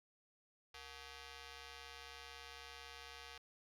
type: ring-modulated tone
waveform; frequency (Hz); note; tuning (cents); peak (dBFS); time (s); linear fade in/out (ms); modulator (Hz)
5% pulse; 400; G4; +35; -37; 0.74-3.38; 5; 331
effects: low-pass 8000 Hz 12 dB/octave + 12-bit